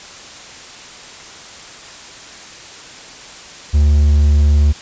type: tone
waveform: triangle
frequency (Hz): 73.42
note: D2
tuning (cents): 0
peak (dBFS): -6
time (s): 3.73-4.73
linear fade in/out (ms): 20
effects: white hiss -35 dBFS RMS until 4.81 s + resampled to 16000 Hz